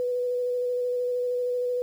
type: tone with vibrato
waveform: sine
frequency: 493.9 Hz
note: B4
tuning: in tune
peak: -24 dBFS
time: 0-1.82 s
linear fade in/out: 0 ms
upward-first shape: square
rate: 13 Hz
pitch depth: 10 cents each way
effects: 9-bit